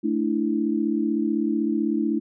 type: chord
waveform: sine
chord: A suspended fourth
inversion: none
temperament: equal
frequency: 220 / 293.7 / 329.6 Hz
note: A3 / D4 / E4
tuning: 0 / 0 / 0 cents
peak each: -25 dBFS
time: 0.03-2.2 s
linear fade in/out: 20 ms
effects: none